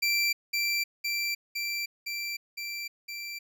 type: tone with echo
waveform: 25% pulse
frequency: 2349 Hz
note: D7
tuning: in tune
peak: -20 dBFS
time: 0.02-0.33 s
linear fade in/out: 10 ms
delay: 510 ms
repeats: 6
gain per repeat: -2 dB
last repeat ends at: 3.39 s
effects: none